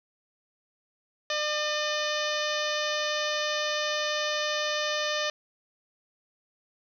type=harmonic tone with a mistuned harmonic; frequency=601 Hz; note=D5; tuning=40 cents sharp; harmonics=1 / 2 / 3 / 4 / 5 / 6 / 7 / 8 / 9 / 10; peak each=-31 / -35 / -33 / -38 / -36 / -36 / -40 / -39 / -43 / -40 dBFS; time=1.3-5.3 s; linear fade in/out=2 ms; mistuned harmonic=4; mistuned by=+44 cents; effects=10-bit